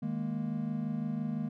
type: chord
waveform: triangle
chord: D# suspended fourth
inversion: none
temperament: just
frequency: 155.56 / 207.4 / 233.3 Hz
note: D#3 / G#3 / A#3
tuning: 0 / -2 / +2 cents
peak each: -35 / -34 / -33 dBFS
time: 0.02-1.49 s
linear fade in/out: 10 ms
effects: none